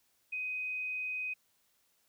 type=tone; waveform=sine; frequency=2508 Hz; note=D#7; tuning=13 cents sharp; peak=-34 dBFS; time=0.32-1.34 s; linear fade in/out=10 ms; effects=white hiss -73 dBFS RMS until 2.08 s